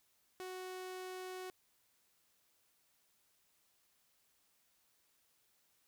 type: tone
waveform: sawtooth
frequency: 370 Hz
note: F#4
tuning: in tune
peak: -40 dBFS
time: 0.4-1.5 s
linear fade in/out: 0 ms
effects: white hiss -75 dBFS RMS until 5.87 s